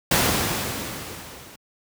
pink noise with level ramp, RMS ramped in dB -17 to -44 dBFS, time 0.11-1.56 s, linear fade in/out 5 ms, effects high-pass 80 Hz 12 dB/octave

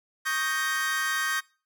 40% pulse chord, Eb dominant seventh, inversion third, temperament equal, 1108.7 / 1244.5 / 1568 / 1864.7 Hz, Db6 / Eb6 / G6 / Bb6, 0 / 0 / 0 / 0 cents, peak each -34 / -34 / -28 / -29 dBFS, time 0.25-1.41 s, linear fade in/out 20 ms, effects noise-tail reverb RT60 0.4 s tail -24 dB re dry

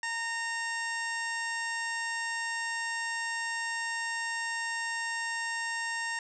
harmonic tone with a mistuned harmonic, 920 Hz, A#5, 23 cents flat, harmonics 1 / 2 / 3 / 4 / 5 / 6 / 7 / 8 / 9, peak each -38 / -33 / -43 / -50 / -51 / -43 / -50 / -45 / -49 dBFS, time 0.03-6.19 s, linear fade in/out 2 ms, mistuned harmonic 8, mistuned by +26 cents, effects none

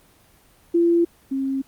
sine tone pair in turn, 340.6 / 269.2 Hz, F4 / C4, -43 / +49 cents, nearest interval major third, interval 408 cents, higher first, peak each -14 / -21 dBFS, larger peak first, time 0.74-1.05 / 1.31-1.62 s, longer neither, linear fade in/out 10 ms, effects pink hiss -55 dBFS RMS until 1.67 s + Opus 24 kbps

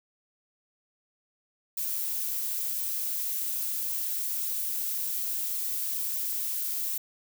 violet noise, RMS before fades -31 dBFS, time 1.77-6.98 s, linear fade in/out 5 ms, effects none

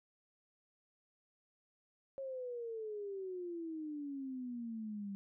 sine exponential sweep, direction down, 547 to 195.8 Hz, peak -40 dBFS, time 2.18-5.15 s, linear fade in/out 0 ms, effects none

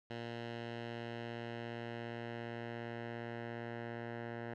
10% pulse tone with low-pass filter sweep, 117.3 Hz, A#2, 11 cents sharp, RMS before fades -44 dBFS, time 0.1-4.54 s, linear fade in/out 5 ms, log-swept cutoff 3300 to 1800 Hz, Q 1.4, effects none

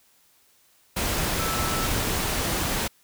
sine tone in noise, 1318.5 Hz, E6, in tune, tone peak -31 dBFS, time 1.39-1.87 s, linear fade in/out 10 ms, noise pink, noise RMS -26 dBFS, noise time 0.96-2.88 s, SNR -8 dB, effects white hiss -61 dBFS RMS until 3.03 s

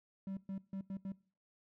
triangle tone bursts at uneven times, 193.3 Hz, G3, 24 cents flat, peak -37 dBFS, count 5, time 0.27-0.37 / 0.49-0.58 / 0.73-0.81 / 0.9-0.97 / 1.05-1.12 s, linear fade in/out 2 ms, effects noise-tail reverb RT60 0.4 s tail -20 dB re dry

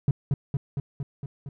triangle tone with echo, 139.1 Hz, C#3, 6 cents sharp, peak -14 dBFS, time 0.08-0.11 s, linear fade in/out 2 ms, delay 230 ms, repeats 6, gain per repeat -3 dB, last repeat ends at 1.49 s, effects tanh soft clip ceiling -13 dBFS

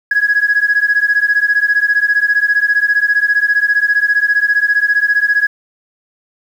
sine beating tone pair, 1661.2 / 1676.2 Hz, G#6 / G#6, 0 / +16 cents, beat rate 15 Hz, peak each -12 dBFS, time 0.11-5.47 s, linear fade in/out 5 ms, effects tanh soft clip ceiling -4 dBFS + 7-bit

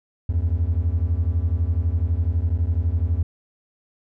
triangle beating tone pair, 77.78 / 89.78 Hz, D#2 / F2, 0 / +48 cents, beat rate 12 Hz, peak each -19 dBFS, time 0.29-3.23 s, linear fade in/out 5 ms, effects tanh soft clip ceiling -10 dBFS

